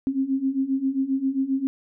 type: beating tone pair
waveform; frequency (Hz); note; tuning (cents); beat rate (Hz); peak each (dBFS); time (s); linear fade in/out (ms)
sine; 263.6 / 271.1; C4 / C#4; +13 / -38; 7.5; -26 / -23; 0.07-1.67; 0
effects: none